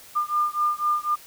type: beating tone pair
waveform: sine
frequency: 1202 / 1206 Hz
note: D6 / D6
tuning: +40 / +46 cents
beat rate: 4 Hz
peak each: -24 dBFS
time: 0.15-1.16 s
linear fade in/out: 20 ms
effects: white hiss -47 dBFS RMS until 1.26 s